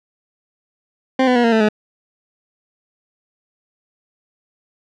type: tone with pitch steps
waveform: 20% pulse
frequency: 261.6 / 250.9 / 240.7 / 230.9 / 221.5 / 212.5 Hz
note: C4 / B3 / B3 / A#3 / A3 / G#3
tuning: 0 / +28 / -44 / -16 / +12 / +40 cents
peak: -7 dBFS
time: 1.19-1.688 s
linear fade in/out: 5 ms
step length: 83 ms
effects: low-pass 3000 Hz 12 dB/octave